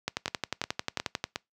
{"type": "two click trains", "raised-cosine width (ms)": 0.2, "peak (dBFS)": [-13, -11], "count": [4, 14], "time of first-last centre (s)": [[0.28, 1.359], [0.08, 1.241]], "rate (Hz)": [2.78, 11.2], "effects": ["noise-tail reverb RT60 0.2 s tail -25 dB re dry", "high-pass 80 Hz 12 dB/octave"]}